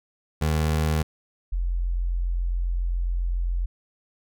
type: tone pair in turn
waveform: 25% pulse / sine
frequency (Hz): 77.78 / 43.67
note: D#2 / F1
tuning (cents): 0 / +1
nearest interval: minor seventh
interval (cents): 999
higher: first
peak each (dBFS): -17 / -22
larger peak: first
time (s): 0.41-1.03 / 1.52-3.66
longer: second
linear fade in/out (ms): 10
effects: none